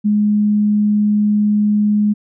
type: tone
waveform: sine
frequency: 208.9 Hz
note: G#3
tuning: 10 cents sharp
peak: -11 dBFS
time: 0.04-2.14 s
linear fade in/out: 20 ms
effects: none